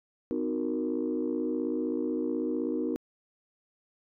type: chord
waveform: sine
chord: C half-diminished seventh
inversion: none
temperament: equal with one note detuned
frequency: 255.2 / 311.1 / 370 / 466.2 Hz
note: C4 / Eb4 / Gb4 / Bb4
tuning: -43 / 0 / 0 / 0 cents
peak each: -32 / -31 / -34 / -34 dBFS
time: 0.31-2.96 s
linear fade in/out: 0 ms
effects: tanh soft clip ceiling -20 dBFS